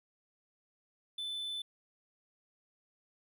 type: tone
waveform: triangle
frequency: 3514 Hz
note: A7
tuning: 3 cents flat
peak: -35 dBFS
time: 1.18-1.62 s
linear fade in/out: 5 ms
effects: none